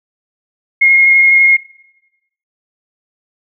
sine tone with vibrato, 2149 Hz, C7, 46 cents sharp, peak -5 dBFS, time 0.81-1.57 s, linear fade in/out 10 ms, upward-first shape sine, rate 12 Hz, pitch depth 11 cents each way, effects noise-tail reverb RT60 0.9 s tail -20 dB re dry

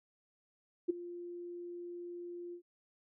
sine tone with ADSR envelope, 349.2 Hz, F4, in tune, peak -25 dBFS, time 0.88-2.62 s, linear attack 18 ms, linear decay 13 ms, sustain -17 dB, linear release 88 ms, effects none

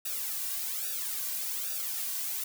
blue noise with flanger, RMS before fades -34 dBFS, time 0.05-2.44 s, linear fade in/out 5 ms, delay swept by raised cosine 0.94 to 2.34 ms, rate 1.2 Hz, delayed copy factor -0.95, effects none

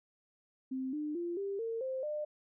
sine tone with pitch steps, 261.6 / 300.5 / 345.2 / 396.5 / 455.5 / 523.2 / 601 Hz, C4 / D4 / F4 / G4 / A#4 / C5 / D5, 0 / +40 / -20 / +20 / -40 / 0 / +40 cents, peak -34 dBFS, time 0.71-2.25 s, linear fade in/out 10 ms, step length 220 ms, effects none

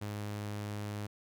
sawtooth tone, 103.83 Hz, G#2, in tune, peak -33 dBFS, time 0.01-1.07 s, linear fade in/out 10 ms, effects none

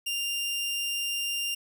sawtooth tone, 2794 Hz, F7, in tune, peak -25 dBFS, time 0.06-1.55 s, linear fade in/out 10 ms, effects none

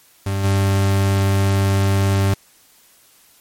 40% pulse tone with level steps, 98 Hz, G2, in tune, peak -18 / -13 dBFS, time 0.26-2.34 s, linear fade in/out 5 ms, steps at 0.43 s, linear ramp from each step 20 ms, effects white hiss -52 dBFS RMS until 3.4 s + MP3 64 kbps

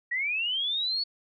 sine linear sweep, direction up, 1883 to 4460 Hz, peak -26 dBFS, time 0.11-1.04 s, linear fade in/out 10 ms, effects none

